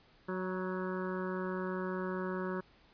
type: harmonic tone with a mistuned harmonic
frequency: 185 Hz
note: F#3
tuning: in tune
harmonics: 1 / 2 / 3 / 5 / 6 / 7 / 8 / 9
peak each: -38 / -38 / -44 / -46 / -46 / -48 / -47 / -49 dBFS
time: 0.28-2.61 s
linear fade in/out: 10 ms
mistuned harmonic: 5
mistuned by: +35 cents
effects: pink hiss -64 dBFS RMS until 2.93 s + resampled to 11025 Hz